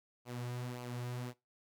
sawtooth tone with flanger, 122.9 Hz, B2, 8 cents flat, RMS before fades -42 dBFS, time 0.25-1.34 s, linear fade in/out 50 ms, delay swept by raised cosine 0.54 to 4.64 ms, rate 1.8 Hz, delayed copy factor -0.55, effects noise-tail reverb RT60 0.2 s tail -19 dB re dry

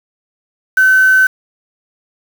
sine tone with quantisation, 1525 Hz, G6, 48 cents flat, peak -6 dBFS, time 0.77-1.27 s, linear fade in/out 5 ms, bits 4, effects none

